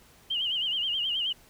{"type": "tone with vibrato", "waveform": "sine", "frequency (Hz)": 3005, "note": "F#7", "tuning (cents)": 26, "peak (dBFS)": -26, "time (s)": [0.3, 1.33], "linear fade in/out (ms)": 10, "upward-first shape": "sine", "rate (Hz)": 9.4, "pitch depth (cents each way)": 110, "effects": ["pink hiss -57 dBFS RMS until 1.49 s"]}